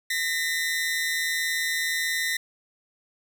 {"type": "tone pair together", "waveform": "sawtooth", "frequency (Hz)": [1838.5, 2000], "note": ["A#6", "B6"], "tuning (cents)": [-24, 21], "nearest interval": "minor second", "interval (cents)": 145, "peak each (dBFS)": -24, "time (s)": [0.1, 2.37], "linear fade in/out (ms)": 5, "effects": []}